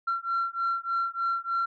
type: beating tone pair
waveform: sine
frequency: 1362 / 1365.3 Hz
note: F6 / F6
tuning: -44 / -40 cents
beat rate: 3.3 Hz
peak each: -28 dBFS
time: 0.07-1.66 s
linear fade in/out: 10 ms
effects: tanh soft clip ceiling -21 dBFS